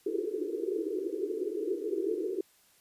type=band-pass noise; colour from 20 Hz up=pink; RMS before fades=-33 dBFS; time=0.06-2.41 s; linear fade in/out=5 ms; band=320 to 450 Hz; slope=96 dB/octave; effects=white hiss -64 dBFS RMS until 2.8 s + resampled to 32000 Hz